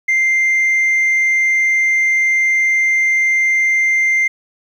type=tone; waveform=sine; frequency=2093 Hz; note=C7; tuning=in tune; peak=-9 dBFS; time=0.08-4.28 s; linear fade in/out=10 ms; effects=tanh soft clip ceiling -10 dBFS + 8-bit